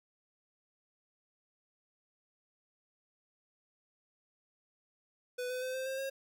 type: tone with pitch steps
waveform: square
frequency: 496.7 / 505.1 / 513.6 / 522.3 / 531.1 / 540.1 Hz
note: B4 / B4 / C5 / C5 / C5 / C#5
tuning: +10 / +39 / -32 / -3 / +26 / -45 cents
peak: -36 dBFS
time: 5.38-6.1 s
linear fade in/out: 10 ms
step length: 120 ms
effects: none